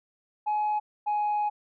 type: tone pair in turn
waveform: sine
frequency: 844 / 836.2 Hz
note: G#5 / G#5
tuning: +28 / +12 cents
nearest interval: unison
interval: 16 cents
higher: first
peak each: -22 dBFS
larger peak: neither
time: 0.46-0.8 / 1.06-1.5 s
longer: second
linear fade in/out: 20 ms
effects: tanh soft clip ceiling -22 dBFS

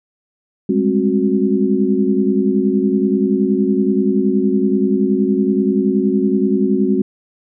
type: tone cluster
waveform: sine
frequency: 199 / 209.6 / 267.2 / 367.6 Hz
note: G3 / G#3 / C4 / F#4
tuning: +26 / +16 / +36 / -11 cents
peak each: -18 dBFS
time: 0.69-7.02 s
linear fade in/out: 5 ms
effects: none

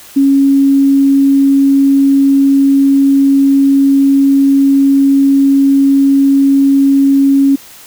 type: tone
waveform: sine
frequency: 275.4 Hz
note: C#4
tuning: 11 cents flat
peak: -5 dBFS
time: 0.16-7.56 s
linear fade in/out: 10 ms
effects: white hiss -36 dBFS RMS until 7.86 s

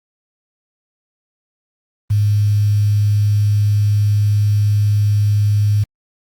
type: tone with quantisation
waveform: sine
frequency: 103.83 Hz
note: G#2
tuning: in tune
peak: -11 dBFS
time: 2.1-5.84 s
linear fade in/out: 10 ms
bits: 6
effects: Opus 32 kbps

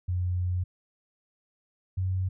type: tone pair in turn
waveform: sine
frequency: 90.1 / 93.28 Hz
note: F#2 / F#2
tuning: -45 / +15 cents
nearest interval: minor second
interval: 60 cents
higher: second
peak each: -25 dBFS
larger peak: neither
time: 0.08-0.64 / 1.97-2.29 s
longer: first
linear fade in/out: 10 ms
effects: none

